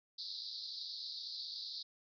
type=band-pass noise; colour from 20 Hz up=pink; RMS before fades=-45 dBFS; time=0.18-1.83 s; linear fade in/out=10 ms; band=3800 to 5000 Hz; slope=96 dB/octave; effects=none